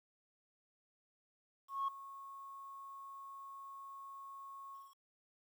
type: tone with ADSR envelope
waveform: sine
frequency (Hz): 1096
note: C#6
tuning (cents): -20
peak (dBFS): -31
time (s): 1.68-4.96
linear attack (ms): 200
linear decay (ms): 6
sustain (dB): -17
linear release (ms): 220
effects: tanh soft clip ceiling -31 dBFS + 11-bit